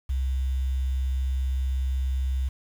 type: tone with quantisation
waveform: sine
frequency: 65.41 Hz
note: C2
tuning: in tune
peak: -23 dBFS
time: 0.09-2.49 s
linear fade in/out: 10 ms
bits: 8
effects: none